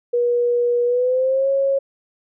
sine tone with pitch glide, 481.8 to 547.1 Hz, B4 to C#5, -43 to -23 cents, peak -15 dBFS, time 0.13-1.79 s, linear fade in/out 10 ms, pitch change +220 cents, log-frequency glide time 0.85-1.49 s, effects none

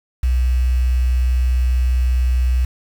sine tone with quantisation, 62.4 Hz, B1, 19 cents sharp, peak -13 dBFS, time 0.23-2.65 s, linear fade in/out 5 ms, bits 6, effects none

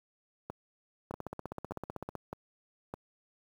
two click trains, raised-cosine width 1 ms, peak -24 / -24 dBFS, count 5 / 17, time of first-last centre 0.5-2.939 / 1.14-2.153 s, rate 1.64 / 15.8 Hz, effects high-pass 60 Hz 12 dB/octave + 9-bit

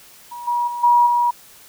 sine tone with level steps, 960 Hz, B5, 49 cents flat, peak -30 / -17 / -24 / -10 / -14 dBFS, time 0.31-1.31 s, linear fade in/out 10 ms, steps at 0.47 / 0.67 / 0.83 / 1.06 s, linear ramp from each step 10 ms, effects white hiss -46 dBFS RMS until 1.68 s

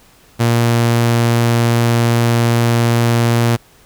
sawtooth tone, 117.5 Hz, A#2, 14 cents sharp, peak -7 dBFS, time 0.39-3.57 s, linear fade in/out 20 ms, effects pink hiss -48 dBFS RMS until 3.85 s

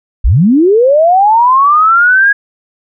sine linear sweep, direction up, 35.13 to 1661.2 Hz, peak -4 dBFS, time 0.24-2.33 s, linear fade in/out 10 ms, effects none

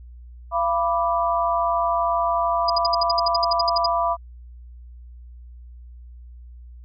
sine chord, B diminished, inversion second, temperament equal with one note detuned, 682.9 / 987.8 / 1174.7 Hz, F5 / B5 / D6, -39 / 0 / 0 cents, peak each -22 / -23 / -24 dBFS, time 0.51-4.17 s, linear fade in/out 50 ms
sine tone bursts, 4919 Hz, D#8, 21 cents flat, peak -18 dBFS, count 15, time 2.68-3.862 s, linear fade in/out 5 ms, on 20 ms, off 63 ms
effects added 60 Hz sine -39 dBFS peak until 6.84 s

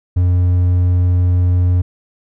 triangle tone, 89.4 Hz, F2, 41 cents sharp, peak -8 dBFS, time 0.16-1.82 s, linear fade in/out 10 ms, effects none

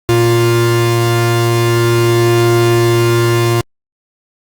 45% pulse tone pair together, 116.93 / 350.4 Hz, A#2 / F4, +6 / +6 cents, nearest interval octave + perfect fifth, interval 1900 cents, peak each -12 dBFS, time 0.09-3.61 s, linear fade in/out 0 ms, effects Opus 48 kbps

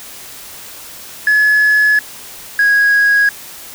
sine tone pair in turn, 1703 / 1652.6 Hz, G#6 / G#6, +43 / -9 cents, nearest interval minor second, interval 52 cents, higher first, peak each -6 dBFS, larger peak neither, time 1.27-1.99 / 2.59-3.29 s, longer first, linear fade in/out 2 ms, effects tanh soft clip ceiling -6 dBFS + white hiss -33 dBFS RMS until 3.74 s

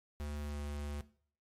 square tone with pitch glide, 73.7 to 72.85 Hz, D2 to D2, +7 to -13 cents, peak -39 dBFS, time 0.2-1.01 s, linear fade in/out 0 ms, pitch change -20 cents, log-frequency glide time 0.39-0.59 s, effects noise-tail reverb RT60 0.5 s tail -17 dB re dry + MP3 64 kbps

